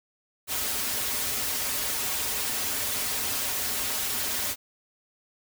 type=noise with comb filter; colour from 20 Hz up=white; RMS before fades=-29 dBFS; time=0.47-4.56 s; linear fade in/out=50 ms; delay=5.9 ms; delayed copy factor=-1; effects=none